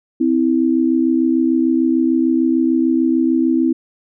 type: tone pair together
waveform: sine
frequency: 259 / 325.7 Hz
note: C4 / E4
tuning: -17 / -21 cents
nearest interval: major third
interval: 396 cents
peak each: -15 dBFS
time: 0.2-3.73 s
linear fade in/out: 10 ms
effects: none